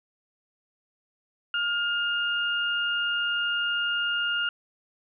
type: tone pair together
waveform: sine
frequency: 1415 / 2828 Hz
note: F6 / F7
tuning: +22 / +21 cents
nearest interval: octave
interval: 1199 cents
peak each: -26 / -28 dBFS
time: 1.54-4.49 s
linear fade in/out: 2 ms
effects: none